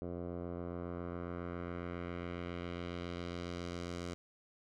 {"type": "tone with low-pass filter sweep", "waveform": "10% pulse", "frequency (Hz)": 87.3, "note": "F2", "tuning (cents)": 0, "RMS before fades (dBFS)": -42, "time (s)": [0.02, 4.14], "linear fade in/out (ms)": 0, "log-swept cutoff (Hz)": [630, 7100], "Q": 1.2, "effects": []}